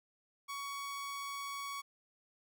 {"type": "tone", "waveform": "sawtooth", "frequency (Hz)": 1121, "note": "C#6", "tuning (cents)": 19, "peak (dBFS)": -36, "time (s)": [0.48, 1.82], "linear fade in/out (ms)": 20, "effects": []}